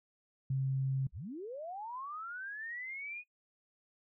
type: tone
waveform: sine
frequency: 133.9 Hz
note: C3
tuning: 40 cents sharp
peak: -30 dBFS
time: 0.5-1.07 s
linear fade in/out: 5 ms
type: linear sweep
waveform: sine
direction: up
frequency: 38.13 to 2489 Hz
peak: -40 dBFS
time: 1.12-3.24 s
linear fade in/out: 50 ms
effects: noise-tail reverb RT60 0.1 s tail -21 dB re dry